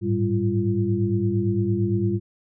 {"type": "tone cluster", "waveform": "sine", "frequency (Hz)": [102.8, 111.6, 195.4, 344.5], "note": ["G#2", "A2", "G3", "F4"], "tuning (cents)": [-17, 25, -5, -24], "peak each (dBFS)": -25, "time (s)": [0.01, 2.2], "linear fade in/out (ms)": 50, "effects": []}